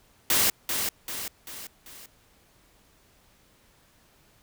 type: noise with echo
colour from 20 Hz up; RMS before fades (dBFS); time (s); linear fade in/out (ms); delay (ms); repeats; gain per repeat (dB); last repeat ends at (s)
white; -22; 0.3-0.5; 2; 390; 4; -6; 2.06
effects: pink hiss -61 dBFS RMS until 4.42 s